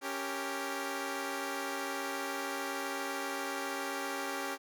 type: chord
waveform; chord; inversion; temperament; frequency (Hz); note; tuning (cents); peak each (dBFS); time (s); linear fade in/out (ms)
10% pulse; G diminished; second; equal; 277.2 / 392 / 466.2; Db4 / G4 / Bb4; 0 / 0 / 0; -30 / -30 / -36; 0.01-4.58; 50
effects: none